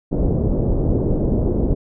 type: low-pass noise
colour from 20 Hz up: pink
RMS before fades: -18 dBFS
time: 0.11-1.75 s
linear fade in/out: 20 ms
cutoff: 510 Hz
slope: 24 dB/octave
effects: none